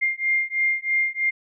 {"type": "beating tone pair", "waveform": "sine", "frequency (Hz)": [2110, 2113.1], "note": ["C7", "C7"], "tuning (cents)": [14, 17], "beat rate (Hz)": 3.1, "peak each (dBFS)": -23, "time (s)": [0.01, 1.31], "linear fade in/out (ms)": 20, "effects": []}